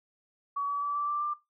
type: tone with pitch steps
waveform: sine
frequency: 1133 / 1143.5 / 1154.1 / 1164.9 / 1175.7 / 1186.6 Hz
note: C#6 / D6 / D6 / D6 / D6 / D6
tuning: +37 / -47 / -31 / -14 / +2 / +18 cents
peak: -28 dBFS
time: 0.56-1.34 s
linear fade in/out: 10 ms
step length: 130 ms
effects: noise-tail reverb RT60 0.2 s tail -19 dB re dry